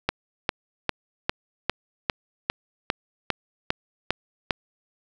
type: click train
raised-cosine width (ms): 0.3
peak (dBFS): -5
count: 12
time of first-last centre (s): 0.09-4.508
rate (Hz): 2.49
effects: none